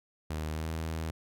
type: tone with pitch glide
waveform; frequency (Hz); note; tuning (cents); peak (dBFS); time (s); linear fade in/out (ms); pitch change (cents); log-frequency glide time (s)
sawtooth; 77.6 to 80.38; D#2 to E2; -4 to -43; -29; 0.3-1.11; 5; +61; 0.49-0.68
effects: none